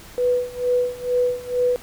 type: tone with tremolo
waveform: sine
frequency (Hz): 493.9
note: B4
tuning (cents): 0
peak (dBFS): -15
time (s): 0.18-1.76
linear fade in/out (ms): 0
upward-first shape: sine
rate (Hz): 2.2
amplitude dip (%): 90
effects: pink hiss -43 dBFS RMS until 1.82 s